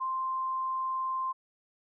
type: tone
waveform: sine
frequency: 1046.5 Hz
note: C6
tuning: in tune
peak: -29 dBFS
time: 0-1.33 s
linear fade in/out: 20 ms
effects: none